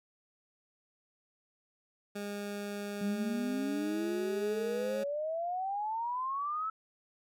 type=tone with pitch glide; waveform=20% pulse; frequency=204 to 209.3 Hz; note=G#3 to G#3; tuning=-31 to +14 cents; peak=-32 dBFS; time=2.15-5.04 s; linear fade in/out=10 ms; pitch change=+45 cents; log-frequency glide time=3.58-4.09 s
type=exponential sweep; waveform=sine; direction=up; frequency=196 to 1318.5 Hz; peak=-32 dBFS; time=3.01-6.7 s; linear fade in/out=5 ms
effects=none